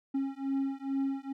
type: beating tone pair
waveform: triangle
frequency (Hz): 271.1 / 273.4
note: C#4 / C#4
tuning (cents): -38 / -24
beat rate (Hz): 2.3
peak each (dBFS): -31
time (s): 0.14-1.33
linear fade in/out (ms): 10
effects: none